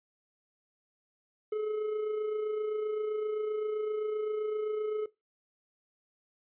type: tone with amplitude modulation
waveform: triangle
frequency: 427.6 Hz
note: A4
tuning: 49 cents flat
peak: -26 dBFS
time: 1.52-5.06 s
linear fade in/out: 5 ms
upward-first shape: sine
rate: 27.7 Hz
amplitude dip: 40%
effects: noise-tail reverb RT60 0.2 s tail -19 dB re dry + resampled to 8000 Hz